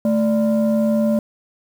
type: tone pair together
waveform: sine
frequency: 220 / 587.3 Hz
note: A3 / D5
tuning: 0 / 0 cents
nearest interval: octave + perfect fourth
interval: 1700 cents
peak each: -14 / -18 dBFS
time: 0.05-1.19 s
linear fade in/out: 2 ms
effects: tanh soft clip ceiling -11 dBFS + 7-bit